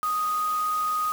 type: tone in noise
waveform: sine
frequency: 1244.5 Hz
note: D#6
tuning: in tune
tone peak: -23 dBFS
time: 0.03-1.12 s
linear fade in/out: 0 ms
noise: white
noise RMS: -40 dBFS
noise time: 0.03-1.12 s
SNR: +14 dB
effects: none